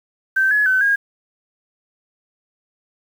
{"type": "tone with pitch steps", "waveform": "sine", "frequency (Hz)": [1553, 1693, 1522, 1630], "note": ["G6", "G#6", "F#6", "G#6"], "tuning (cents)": [-17, 33, 48, -33], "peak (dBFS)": -13, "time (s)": [0.36, 0.96], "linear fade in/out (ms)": 10, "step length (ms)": 150, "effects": ["7-bit"]}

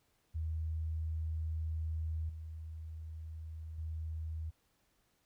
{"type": "tone with level steps", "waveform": "sine", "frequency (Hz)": 79.7, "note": "D#2", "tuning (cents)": 42, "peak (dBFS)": [-34, -42, -37], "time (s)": [0.34, 4.51], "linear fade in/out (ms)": 20, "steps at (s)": [2.29, 3.78], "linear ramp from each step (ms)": 5, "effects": ["pink hiss -75 dBFS RMS until 5.25 s"]}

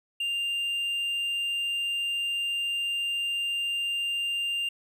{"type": "tone", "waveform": "triangle", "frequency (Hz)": 2794, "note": "F7", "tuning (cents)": 0, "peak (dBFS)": -25, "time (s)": [0.2, 4.69], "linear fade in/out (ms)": 5, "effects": []}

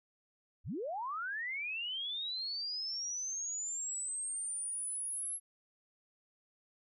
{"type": "linear sweep", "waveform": "sine", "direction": "up", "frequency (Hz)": [41.87, 11175], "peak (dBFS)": -36, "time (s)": [0.64, 5.4], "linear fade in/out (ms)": 50, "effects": []}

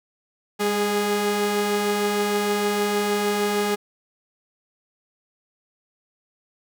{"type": "tone pair together", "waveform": "sawtooth", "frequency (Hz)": [203.7, 413.9], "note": ["G#3", "G#4"], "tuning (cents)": [-33, -6], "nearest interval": "octave", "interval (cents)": 1227, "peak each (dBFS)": [-22, -18], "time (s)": [0.59, 3.76], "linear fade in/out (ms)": 20, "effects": []}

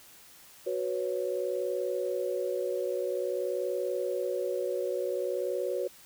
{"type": "chord", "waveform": "sine", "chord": "F# suspended fourth", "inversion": "none", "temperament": "equal", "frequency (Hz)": [370, 493.9, 554.4], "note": ["F#4", "B4", "C#5"], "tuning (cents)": [0, 0, 0], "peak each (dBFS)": -33, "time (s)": [0.66, 5.88], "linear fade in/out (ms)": 10, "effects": ["white hiss -54 dBFS RMS until 6.05 s"]}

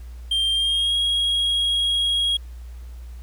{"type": "tone with pitch glide", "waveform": "triangle", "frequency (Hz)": [3177, 3291], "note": ["G7", "G#7"], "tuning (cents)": [23, -16], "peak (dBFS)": -17, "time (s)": [0.31, 2.37], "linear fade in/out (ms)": 5, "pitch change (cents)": 61, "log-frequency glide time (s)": [0.52, 0.96], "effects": ["added 60 Hz sine -34 dBFS peak until 3.22 s", "pink hiss -55 dBFS RMS until 3.22 s"]}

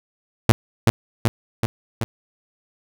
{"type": "tone with echo", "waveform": "sawtooth", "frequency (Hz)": 114.7, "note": "A#2", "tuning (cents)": -28, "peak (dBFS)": -5, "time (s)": [0.49, 0.52], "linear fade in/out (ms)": 0, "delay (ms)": 380, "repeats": 4, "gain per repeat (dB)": -3, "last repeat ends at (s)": 2.04, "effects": []}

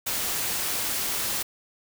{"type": "noise", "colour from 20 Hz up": "white", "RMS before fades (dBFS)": -28, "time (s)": [0.06, 1.43], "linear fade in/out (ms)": 10, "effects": []}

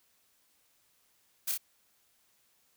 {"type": "noise with echo", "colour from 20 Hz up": "blue", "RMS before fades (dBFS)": -32, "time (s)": [1.47, 1.52], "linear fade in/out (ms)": 10, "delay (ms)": 29, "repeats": 2, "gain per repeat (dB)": -2, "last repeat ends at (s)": 1.578, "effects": ["white hiss -70 dBFS RMS until 2.76 s"]}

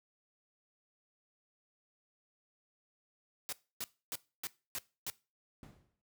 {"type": "noise bursts", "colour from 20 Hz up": "white", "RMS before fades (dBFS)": -39, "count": 6, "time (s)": [3.49, 5.1], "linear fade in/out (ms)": 0, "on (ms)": 35, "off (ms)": 280}
{"type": "noise with exponential decay", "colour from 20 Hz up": "brown", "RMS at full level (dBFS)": -45, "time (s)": [5.63, 6.01], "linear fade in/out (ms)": 1, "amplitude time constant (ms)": 81}
{"effects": ["noise-tail reverb RT60 0.3 s tail -20 dB re dry", "high-pass 80 Hz 12 dB/octave"]}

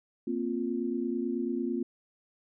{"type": "chord", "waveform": "sine", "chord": "Bb suspended second", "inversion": "none", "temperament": "just", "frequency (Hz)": [233.1, 262.2, 349.6], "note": ["Bb3", "C4", "F4"], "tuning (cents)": [0, 4, 2], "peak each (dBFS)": -33, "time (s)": [0.27, 1.83], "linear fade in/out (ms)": 5, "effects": []}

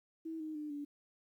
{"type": "tone with pitch steps", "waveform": "sine", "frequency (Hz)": [323.3, 311.6, 300.3, 289.4], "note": ["E4", "D#4", "D4", "D4"], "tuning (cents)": [-34, 3, 39, -25], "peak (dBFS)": -39, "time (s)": [0.25, 0.85], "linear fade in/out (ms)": 10, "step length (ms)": 150, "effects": ["12-bit"]}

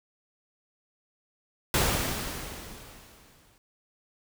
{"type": "noise with exponential decay", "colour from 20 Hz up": "pink", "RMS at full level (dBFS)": -23, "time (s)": [1.74, 3.58], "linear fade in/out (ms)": 1, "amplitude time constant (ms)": 400, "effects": []}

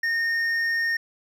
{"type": "tone with hard clipping", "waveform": "sine", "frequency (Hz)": 1838, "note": "A#6", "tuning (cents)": -25, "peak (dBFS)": -23, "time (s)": [0.03, 0.97], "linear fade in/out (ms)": 5, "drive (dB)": 5, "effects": []}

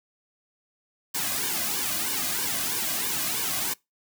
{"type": "noise with flanger", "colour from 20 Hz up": "white", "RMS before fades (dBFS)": -28, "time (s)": [1.14, 3.74], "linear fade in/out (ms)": 10, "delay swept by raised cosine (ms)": [1.5, 2.26], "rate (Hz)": 3.1, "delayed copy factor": -0.95, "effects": ["noise-tail reverb RT60 0.2 s tail -24 dB re dry"]}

